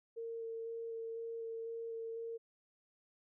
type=tone with vibrato; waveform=sine; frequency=456.6 Hz; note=A#4; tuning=36 cents flat; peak=-40 dBFS; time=0.16-2.38 s; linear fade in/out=20 ms; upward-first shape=square; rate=2 Hz; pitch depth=9 cents each way; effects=none